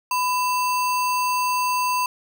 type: tone with sample-and-hold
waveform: sine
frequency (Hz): 1000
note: B5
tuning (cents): +21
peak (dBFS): -19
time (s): 0.11-2.06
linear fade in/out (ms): 2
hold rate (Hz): 3675
effects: none